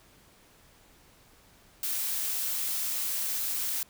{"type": "noise", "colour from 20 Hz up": "blue", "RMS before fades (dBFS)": -31, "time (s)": [1.83, 3.83], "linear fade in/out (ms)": 2, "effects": ["pink hiss -59 dBFS RMS until 3.89 s"]}